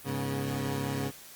20% pulse tone cluster, 102.5 / 137.6 / 241.2 Hz, G#2 / C#3 / B3, -22 / -12 / -41 cents, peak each -32 / -27 / -33 dBFS, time 0.04-1.12 s, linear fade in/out 50 ms, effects white hiss -49 dBFS RMS until 1.35 s + Opus 32 kbps

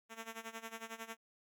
5% pulse tone with tremolo, 225.7 Hz, A3, 44 cents sharp, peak -31 dBFS, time 0.09-1.17 s, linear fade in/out 50 ms, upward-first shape sine, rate 11 Hz, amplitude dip 85%, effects none

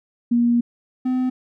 sine / triangle tone pair in turn, 237.8 / 255 Hz, A#3 / C4, +35 / -44 cents, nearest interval minor second, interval 121 cents, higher second, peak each -14 / -16 dBFS, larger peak first, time 0.31-0.61 / 1.05-1.3 s, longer first, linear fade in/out 10 ms, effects none

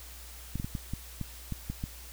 clicks, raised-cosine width 5 ms, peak -21 dBFS, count 9, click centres 0.556 / 0.599 / 0.645 / 0.752 / 0.936 / 1.213 / 1.523 / 1.7 / 1.839 s, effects added 60 Hz sine -47 dBFS peak until 2.12 s + white hiss -49 dBFS RMS until 2.12 s

